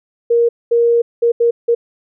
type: tone bursts at uneven times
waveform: sine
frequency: 469.7 Hz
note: A#4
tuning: 13 cents sharp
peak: -9 dBFS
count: 5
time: 0.3-0.49 / 0.71-1.02 / 1.22-1.32 / 1.4-1.51 / 1.68-1.75 s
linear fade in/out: 10 ms
effects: none